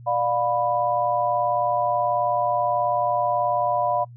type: chord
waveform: sine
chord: B diminished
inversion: first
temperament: just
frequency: 592.7 / 711.2 / 987.8 Hz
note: D5 / F5 / B5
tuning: +16 / +31 / 0 cents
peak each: -25 / -23 / -24 dBFS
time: 0.06-4.05 s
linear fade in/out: 20 ms
effects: noise-tail reverb RT60 0.1 s tail -26 dB re dry + added 120 Hz sine -40 dBFS peak until 4.16 s